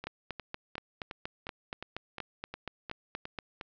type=two click trains; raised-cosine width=0.3 ms; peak=-20 / -23 dBFS; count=15 / 11; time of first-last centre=0.07-3.388 / 0.04-3.611 s; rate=4.22 / 2.8 Hz; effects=low-pass 5000 Hz 12 dB/octave